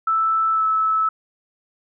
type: tone with pitch glide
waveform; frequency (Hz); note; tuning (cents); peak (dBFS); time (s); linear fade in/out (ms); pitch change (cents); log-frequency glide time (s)
sine; 1318.5 to 1304.1; E6 to E6; 0 to -19; -16; 0.07-1.09; 5; -19; 0.52-0.64
effects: none